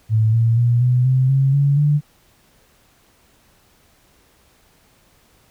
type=tone with pitch steps; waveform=sine; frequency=110 / 114.67 / 119.54 / 124.62 / 129.91 / 135.43 / 141.18 / 147.17 Hz; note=A2 / A#2 / A#2 / B2 / C3 / C#3 / C#3 / D3; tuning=0 / -28 / +44 / +16 / -12 / -40 / +32 / +4 cents; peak=-12 dBFS; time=0.09-2.01 s; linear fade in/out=50 ms; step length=240 ms; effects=pink hiss -56 dBFS RMS until 5.5 s